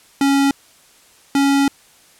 square tone pair in turn, 277.2 / 278.2 Hz, C#4 / C#4, 0 / +6 cents, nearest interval unison, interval 6 cents, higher second, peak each -13 dBFS, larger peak neither, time 0.21-0.51 / 1.35-1.68 s, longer second, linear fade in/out 2 ms, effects white hiss -50 dBFS RMS until 2.19 s + low-pass 11000 Hz 12 dB/octave

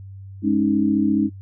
sine chord, Ab suspended fourth, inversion none, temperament just, 207.7 / 276.9 / 311.5 Hz, Ab3 / Db4 / Eb4, 0 / -2 / +2 cents, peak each -20 dBFS, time 0.42-1.3 s, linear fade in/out 50 ms, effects noise-tail reverb RT60 0.1 s tail -21 dB re dry + added 97 Hz sine -35 dBFS peak until 1.41 s

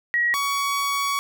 sine / sawtooth tone pair in turn, 1907 / 1124.5 Hz, A#6 / C#6, +39 / +24 cents, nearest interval major sixth, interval 915 cents, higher first, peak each -18 dBFS, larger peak neither, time 0.14-0.34 / 0.34-1.19 s, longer second, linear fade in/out 0 ms, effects none

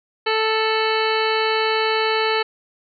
harmonic tone with a mistuned harmonic, 440 Hz, A4, in tune, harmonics 1 / 2 / 3 / 4 / 5 / 6 / 7 / 9 / 10, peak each -21 / -24 / -26 / -27 / -28 / -29 / -29 / -31 / -31 dBFS, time 0.26-2.43 s, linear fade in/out 10 ms, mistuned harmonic 7, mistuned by -28 cents, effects none

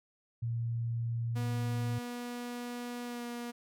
sine tone, 116.54 Hz, A#2, in tune, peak -31 dBFS, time 0.42-1.99 s, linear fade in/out 10 ms
sawtooth tone with pitch glide, 242.4 to 239.2 Hz, B3 to A#3, -32 to +45 cents, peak -34 dBFS, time 1.35-3.52 s, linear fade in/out 20 ms, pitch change -23 cents, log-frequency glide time 3.04-3.24 s
effects none

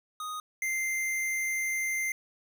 square tone pair in turn, 1244.5 / 2088 Hz, D#6 / C7, 0 / -4 cents, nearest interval major sixth, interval 896 cents, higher second, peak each -35 / -29 dBFS, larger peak second, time 0.2-0.4 / 0.62-2.12 s, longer second, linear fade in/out 2 ms, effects none

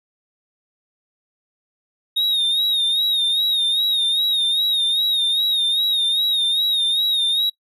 triangle tone with vibrato, 3729 Hz, A#7, in tune, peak -15 dBFS, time 2.16-7.5 s, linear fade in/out 10 ms, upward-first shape sine, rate 2.5 Hz, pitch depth 69 cents each way, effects noise-tail reverb RT60 0.1 s tail -22 dB re dry

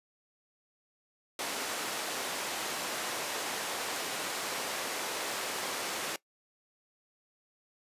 pink band-pass noise, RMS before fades -36 dBFS, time 1.39-6.16 s, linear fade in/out 2 ms, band 420 to 12000 Hz, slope 12 dB/octave, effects noise-tail reverb RT60 0.1 s tail -20 dB re dry + resampled to 32000 Hz

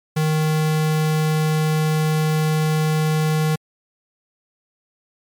square tone, 155.56 Hz, D#3, in tune, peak -17 dBFS, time 0.16-3.56 s, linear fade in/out 10 ms, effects MP3 96 kbps

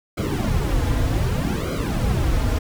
brown noise with flanger, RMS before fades -21 dBFS, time 0.17-2.59 s, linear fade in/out 10 ms, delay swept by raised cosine 1.1 to 5.4 ms, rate 0.65 Hz, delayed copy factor -0.95, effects none

